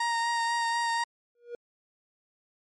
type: tone with vibrato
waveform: 30% pulse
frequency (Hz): 932.3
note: A#5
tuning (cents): 0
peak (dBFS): -23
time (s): 0-1.04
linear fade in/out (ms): 5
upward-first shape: sine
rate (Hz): 4.1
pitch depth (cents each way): 16
type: tone with exponential growth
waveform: triangle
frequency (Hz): 477.3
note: A#4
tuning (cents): +41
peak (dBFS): -30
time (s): 1.35-1.55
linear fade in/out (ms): 2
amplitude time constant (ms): 42
effects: low-pass 9000 Hz 12 dB/octave + MP3 48 kbps